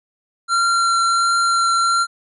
square tone with vibrato, 1371 Hz, F6, 32 cents flat, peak -15 dBFS, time 0.48-2.07 s, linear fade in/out 50 ms, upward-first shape triangle, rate 1.4 Hz, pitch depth 11 cents each way, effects resampled to 24000 Hz

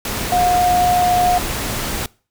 sine tone in noise, 717 Hz, F5, 45 cents sharp, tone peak -13 dBFS, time 0.32-1.38 s, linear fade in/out 2 ms, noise pink, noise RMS -23 dBFS, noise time 0.05-2.06 s, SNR +7 dB, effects noise-tail reverb RT60 0.4 s tail -24 dB re dry

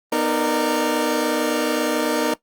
25% pulse tone cluster, 246.8 / 308.6 / 462.7 / 590 Hz, B3 / D#4 / A#4 / D5, -1 / -14 / -13 / +8 cents, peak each -22 / -19 / -19 / -24 dBFS, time 0.12-2.34 s, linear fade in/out 5 ms, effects noise-tail reverb RT60 0.1 s tail -18 dB re dry + Opus 32 kbps

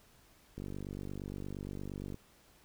click train, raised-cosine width 3 ms, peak -29 dBFS, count 77, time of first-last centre 0.58-2.144 s, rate 48.6 Hz, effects pink hiss -64 dBFS RMS until 2.64 s

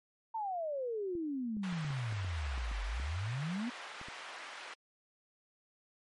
sine exponential two-way sweep, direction down then up, 922 to 46.25 to 254 Hz, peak -34 dBFS, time 0.34-3.7 s, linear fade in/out 10 ms, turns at 2.83 s
clicks, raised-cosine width 3 ms, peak -37 dBFS, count 12, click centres 1.153 / 1.568 / 1.726 / 1.847 / 1.905 / 2.125 / 2.246 / 2.578 / 2.715 / 2.999 / 4.014 / 4.085 s
white band-pass noise, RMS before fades -47 dBFS, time 1.63-4.74 s, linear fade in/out 5 ms, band 670 to 2200 Hz, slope 12 dB/octave
effects MP3 48 kbps

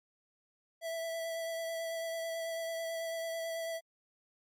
square tone with vibrato, 659.3 Hz, E5, in tune, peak -36 dBFS, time 0.81-3.81 s, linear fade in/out 50 ms, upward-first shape sine, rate 9.1 Hz, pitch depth 14 cents each way, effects MP3 64 kbps

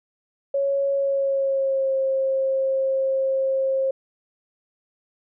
sine tone with pitch glide, 554.4 to 534.3 Hz, C#5 to C5, 0 to +36 cents, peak -19 dBFS, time 0.54-3.91 s, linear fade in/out 5 ms, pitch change -64 cents, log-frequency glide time 0.94-1.95 s, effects none

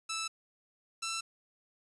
10% pulse tone pair in turn, 1317 / 1336.9 Hz, E6 / E6, -2 / +24 cents, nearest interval unison, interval 26 cents, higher second, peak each -26 dBFS, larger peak neither, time 0.09-0.28 / 1.02-1.21 s, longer neither, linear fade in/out 10 ms, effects resampled to 24000 Hz + 10-bit

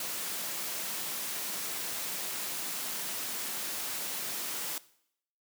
white high-pass noise, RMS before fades -36 dBFS, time 0-4.78 s, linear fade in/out 2 ms, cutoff 140 Hz, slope 24 dB/octave, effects noise-tail reverb RT60 0.7 s tail -19 dB re dry

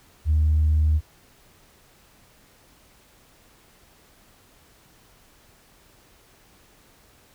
sine tone, 77 Hz, D#2, 17 cents flat, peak -15 dBFS, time 0.25-1.01 s, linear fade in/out 50 ms, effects tanh soft clip ceiling -13 dBFS + pink hiss -56 dBFS RMS until 7.34 s

